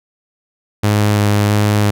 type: tone with vibrato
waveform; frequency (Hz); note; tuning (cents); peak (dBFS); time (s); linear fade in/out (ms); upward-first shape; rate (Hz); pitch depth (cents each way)
sawtooth; 103.83; G#2; 0; -7; 0.83-1.91; 10; square; 1.5; 9
effects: none